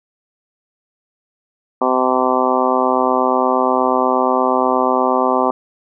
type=harmonic tone; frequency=128.4 Hz; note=C3; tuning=32 cents flat; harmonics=2 / 3 / 4 / 5 / 6 / 7 / 8 / 9; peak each=-21 / -21 / -21 / -21 / -21 / -21 / -21 / -21 dBFS; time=1.81-5.51 s; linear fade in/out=5 ms; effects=none